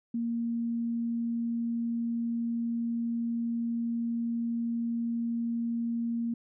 sine tone, 233.1 Hz, A#3, in tune, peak -28 dBFS, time 0.14-6.34 s, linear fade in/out 5 ms, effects none

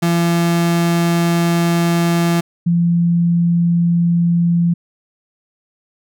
35% pulse / sine tone pair in turn, 170 / 171.18 Hz, F3 / F3, -46 / -34 cents, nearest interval unison, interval 12 cents, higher second, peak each -11 dBFS, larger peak neither, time 0.02-2.41 / 2.66-4.74 s, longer first, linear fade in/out 10 ms, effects none

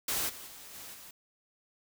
white noise with level steps, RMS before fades -32 / -46 / -49 / -46 / -50 dBFS, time 0.08-1.11 s, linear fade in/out 5 ms, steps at 0.28 / 0.46 / 0.73 / 0.93 s, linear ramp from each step 20 ms, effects none

